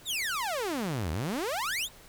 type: exponential two-way sweep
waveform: sawtooth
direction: down then up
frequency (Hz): 3951 to 73.6 to 3951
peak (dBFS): -26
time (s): 0.05-1.89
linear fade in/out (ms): 50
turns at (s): 1.11
effects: pink hiss -53 dBFS RMS until 2.08 s